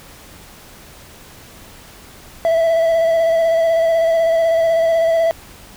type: tone with vibrato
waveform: triangle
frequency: 659.3 Hz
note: E5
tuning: in tune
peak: -10 dBFS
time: 2.45-5.31 s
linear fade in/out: 0 ms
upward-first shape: square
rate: 16 Hz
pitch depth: 19 cents each way
effects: pink hiss -41 dBFS RMS until 5.76 s